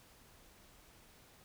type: silence
effects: pink hiss -62 dBFS RMS until 1.44 s